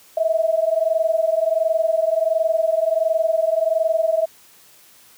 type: tone pair together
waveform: sine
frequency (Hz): 637.9 / 659.3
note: D#5 / E5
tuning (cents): +43 / 0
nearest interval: minor second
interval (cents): 57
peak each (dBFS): -19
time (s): 0.17-4.26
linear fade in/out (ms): 5
effects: white hiss -50 dBFS RMS until 5.17 s + high-pass 80 Hz 12 dB/octave